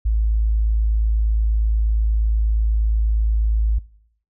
sine tone, 54.2 Hz, A1, 25 cents flat, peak -15 dBFS, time 0.05-3.79 s, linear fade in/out 10 ms, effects noise-tail reverb RT60 0.7 s tail -21 dB re dry

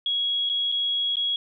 sine tone with dropouts, 3322 Hz, G#7, in tune, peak -22 dBFS, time 0.06-1.36 s, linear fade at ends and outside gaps 2 ms, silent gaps 0.492-0.497 / 0.718-0.722 / 1.157-1.168 s, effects none

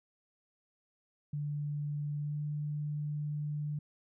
sine tone with pitch glide, 146.83 to 148.54 Hz, D3 to D3, 0 to +20 cents, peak -33 dBFS, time 1.33-3.79 s, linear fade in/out 5 ms, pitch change +20 cents, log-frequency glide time 2.2-2.38 s, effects none

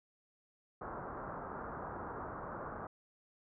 white low-pass noise, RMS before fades -44 dBFS, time 0.81-2.87 s, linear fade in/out 5 ms, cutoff 1400 Hz, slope 48 dB/octave, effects none

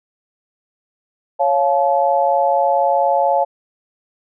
sine chord, Db augmented, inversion none, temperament equal with one note detuned, 554.4 / 698.5 / 861.9 Hz, Db5 / F5 / A5, 0 / 0 / -36 cents, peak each -17 dBFS, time 1.39-3.45 s, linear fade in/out 20 ms, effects none

